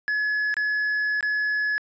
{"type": "tone with dropouts", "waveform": "triangle", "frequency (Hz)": 1700, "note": "G#6", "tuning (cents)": 40, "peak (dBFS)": -20, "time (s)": [0.08, 1.78], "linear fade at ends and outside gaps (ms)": 0, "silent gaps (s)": [[0.541, 0.568], [1.208, 1.228]], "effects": ["resampled to 16000 Hz"]}